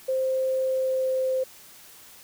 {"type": "tone with pitch glide", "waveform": "sine", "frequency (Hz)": [523.3, 520.3], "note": ["C5", "C5"], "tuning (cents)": [0, -10], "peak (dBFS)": -22, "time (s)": [0.08, 1.44], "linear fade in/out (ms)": 10, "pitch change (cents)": -10, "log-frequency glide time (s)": [0.54, 1.31], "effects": ["white hiss -49 dBFS RMS until 2.23 s"]}